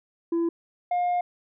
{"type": "tone pair in turn", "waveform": "sine", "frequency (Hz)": [336.3, 711], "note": ["E4", "F5"], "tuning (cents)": [35, 31], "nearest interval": "octave + minor second", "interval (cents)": 1296, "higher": "second", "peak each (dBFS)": [-19, -19], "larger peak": "neither", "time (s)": [[0.32, 0.49], [0.91, 1.21]], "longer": "second", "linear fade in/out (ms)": 5, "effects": ["tanh soft clip ceiling -21 dBFS"]}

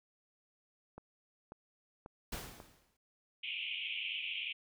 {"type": "click train", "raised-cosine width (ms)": 1, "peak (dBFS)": -34, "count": 4, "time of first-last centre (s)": [0.98, 2.602], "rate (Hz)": 1.85}
{"type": "noise with exponential decay", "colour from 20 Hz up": "pink", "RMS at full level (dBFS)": -40, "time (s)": [2.32, 2.97], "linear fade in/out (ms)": 5, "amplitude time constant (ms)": 140}
{"type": "band-pass noise", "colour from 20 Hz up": "white", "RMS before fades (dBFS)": -40, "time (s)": [3.43, 4.53], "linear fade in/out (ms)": 10, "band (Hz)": [2300, 3200], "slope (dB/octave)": 96}
{"effects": []}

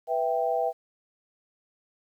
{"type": "chord", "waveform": "sine", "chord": "E minor", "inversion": "second", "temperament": "equal", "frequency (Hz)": [493.9, 659.3, 784], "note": ["B4", "E5", "G5"], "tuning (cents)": [0, 0, 0], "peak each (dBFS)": [-29, -27, -28], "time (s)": [0.07, 0.73], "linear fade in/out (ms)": 50, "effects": ["10-bit"]}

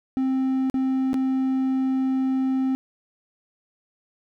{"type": "tone with dropouts", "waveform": "triangle", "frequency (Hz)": 263.1, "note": "C4", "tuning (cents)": 10, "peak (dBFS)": -18, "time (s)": [0.17, 2.75], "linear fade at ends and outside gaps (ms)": 0, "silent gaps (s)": [[0.699, 0.742], [1.132, 1.142]], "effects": []}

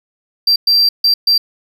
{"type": "tone bursts at uneven times", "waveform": "triangle", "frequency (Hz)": 4709, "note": "D8", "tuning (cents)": 4, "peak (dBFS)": -7, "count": 4, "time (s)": [[0.47, 0.56], [0.67, 0.89], [1.04, 1.14], [1.27, 1.38]], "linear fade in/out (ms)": 5, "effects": []}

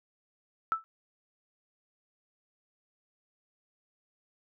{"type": "tone with exponential decay", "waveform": "sine", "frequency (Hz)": 1318.5, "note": "E6", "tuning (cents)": 0, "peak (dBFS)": -21, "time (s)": [0.72, 0.84], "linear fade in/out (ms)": 0, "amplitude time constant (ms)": 26, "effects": []}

